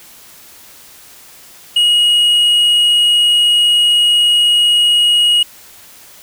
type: tone with tanh clipping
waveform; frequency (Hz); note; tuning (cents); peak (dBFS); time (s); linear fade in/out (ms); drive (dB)
sine; 2891; F#7; -41; -9; 1.76-5.43; 5; 5
effects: white hiss -40 dBFS RMS until 6.22 s